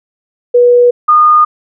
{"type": "tone pair in turn", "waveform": "sine", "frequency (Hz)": [486.5, 1222.8], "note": ["B4", "D#6"], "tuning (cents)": [-26, -30], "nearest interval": "octave + major third", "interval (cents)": 1596, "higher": "second", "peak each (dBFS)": -3, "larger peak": "neither", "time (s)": [[0.54, 0.91], [1.08, 1.45]], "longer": "neither", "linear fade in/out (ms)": 10, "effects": []}